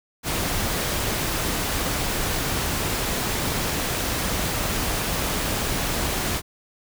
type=noise; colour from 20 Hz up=pink; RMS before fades=-25 dBFS; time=0.23-6.42 s; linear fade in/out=50 ms; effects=none